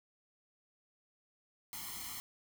white noise with comb filter, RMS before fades -44 dBFS, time 1.73-2.2 s, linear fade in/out 0 ms, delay 0.95 ms, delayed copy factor +1, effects none

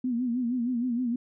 sine tone with vibrato, 243.7 Hz, B3, 23 cents flat, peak -25 dBFS, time 0.04-1.16 s, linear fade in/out 5 ms, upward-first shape sine, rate 6.4 Hz, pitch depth 93 cents each way, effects none

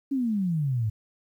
sine exponential sweep, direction down, 283.1 to 103.83 Hz, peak -23 dBFS, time 0.11-0.9 s, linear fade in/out 10 ms, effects 10-bit

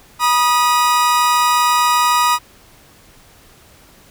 40% pulse tone pair together, 968.9 / 1241 Hz, B5 / D#6, -33 / -5 cents, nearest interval major third, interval 428 cents, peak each -14 dBFS, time 0.19-2.39 s, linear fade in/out 50 ms, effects pink hiss -47 dBFS RMS until 4.1 s

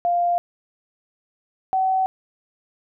sine tone pair in turn, 698 / 757.8 Hz, F5 / F#5, -1 / +41 cents, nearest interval minor second, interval 142 cents, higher second, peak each -17 dBFS, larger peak neither, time 0.05-0.38 / 1.73-2.06 s, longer neither, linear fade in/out 0 ms, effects none

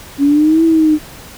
sine exponential two-way sweep, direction up then down, 277.2 to 329.6 to 301.9 Hz, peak -7 dBFS, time 0.18-0.99 s, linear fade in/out 50 ms, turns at 0.64 s, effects pink hiss -35 dBFS RMS until 1.37 s

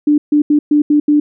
sine tone bursts at uneven times, 296 Hz, D4, 14 cents sharp, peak -7 dBFS, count 6, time 0.07-0.18 / 0.32-0.42 / 0.5-0.59 / 0.71-0.82 / 0.9-1 / 1.08-1.2 s, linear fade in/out 5 ms, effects none

